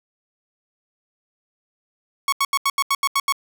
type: tone bursts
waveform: sawtooth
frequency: 1108.7 Hz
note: C#6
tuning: in tune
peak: -13 dBFS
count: 9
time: 2.28-3.324 s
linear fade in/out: 2 ms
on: 44 ms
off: 81 ms
effects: none